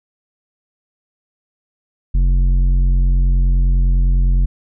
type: tone with tanh clipping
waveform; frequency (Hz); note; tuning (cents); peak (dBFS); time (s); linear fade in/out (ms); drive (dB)
sine; 44.89; F1; +48; -12; 2.14-4.46; 10; 9
effects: none